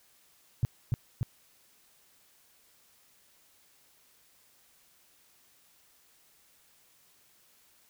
sine tone with echo, 120.4 Hz, B2, 44 cents flat, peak -21 dBFS, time 0.63-0.65 s, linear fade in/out 0 ms, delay 290 ms, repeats 2, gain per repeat -2 dB, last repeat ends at 1.23 s, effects white hiss -64 dBFS RMS until 7.89 s

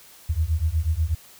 sine beating tone pair, 75.8 / 84 Hz, D#2 / E2, -45 / +33 cents, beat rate 8.2 Hz, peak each -23 dBFS, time 0.29-1.15 s, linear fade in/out 10 ms, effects white hiss -49 dBFS RMS until 1.39 s

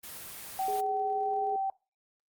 white noise, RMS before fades -43 dBFS, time 0.03-0.81 s, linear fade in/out 10 ms
sine tone with pitch glide, 765 to 774.8 Hz, G5 to G5, -42 to -20 cents, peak -28 dBFS, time 0.59-1.7 s, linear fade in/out 2 ms, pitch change +22 cents, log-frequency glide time 0.98-1.37 s
sine tone with tremolo, 413.9 Hz, G#4, 6 cents flat, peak -33 dBFS, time 0.68-1.56 s, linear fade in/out 2 ms, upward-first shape square, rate 19 Hz, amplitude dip 25%
effects noise-tail reverb RT60 0.3 s tail -22 dB re dry + Opus 24 kbps

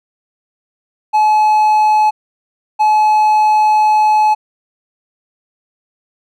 triangle tone pair in turn, 855 / 855 Hz, A5 / A5, -50 / -50 cents, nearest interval unison, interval 0 cents, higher neither, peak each -6 dBFS, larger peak neither, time 1.13-2.11 / 2.79-4.35 s, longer second, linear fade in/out 20 ms, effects none

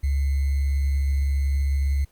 sine tone with sample-and-hold, 69.3 Hz, C#2, in tune, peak -19 dBFS, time 0.03-2.05 s, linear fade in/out 10 ms, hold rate 2100 Hz, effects pink hiss -61 dBFS RMS until 2.11 s + Opus 24 kbps

